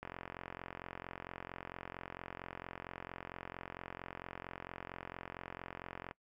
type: click train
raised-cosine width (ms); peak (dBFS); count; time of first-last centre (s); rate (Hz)
0.5; -28; 271; 0.03-6.111; 44.4
effects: noise-tail reverb RT60 0.1 s tail -22 dB re dry